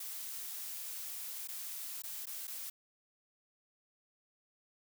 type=noise with dropouts; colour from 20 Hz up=blue; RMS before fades=-43 dBFS; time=0-2.7 s; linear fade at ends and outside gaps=5 ms; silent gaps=1.475-1.485 / 2.021-2.036 / 2.257-2.268 / 2.472-2.477 s; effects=none